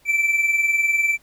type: tone pair together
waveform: triangle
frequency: 2329 / 2349 Hz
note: D7 / D7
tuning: -15 / 0 cents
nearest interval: unison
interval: 15 cents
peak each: -16 / -23 dBFS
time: 0.05-1.18 s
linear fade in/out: 50 ms
effects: pink hiss -57 dBFS RMS until 1.22 s